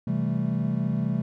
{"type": "chord", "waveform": "triangle", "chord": "A minor seventh", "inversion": "first", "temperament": "equal", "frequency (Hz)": [130.81, 164.81, 196, 220], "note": ["C3", "E3", "G3", "A3"], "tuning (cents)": [0, 0, 0, 0], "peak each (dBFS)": -27, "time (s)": [0.07, 1.22], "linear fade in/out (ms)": 5, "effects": []}